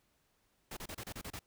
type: noise bursts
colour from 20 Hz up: pink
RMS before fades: -44 dBFS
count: 8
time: 0.71-1.392 s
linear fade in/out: 5 ms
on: 59 ms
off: 30 ms
effects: pink hiss -75 dBFS RMS until 1.46 s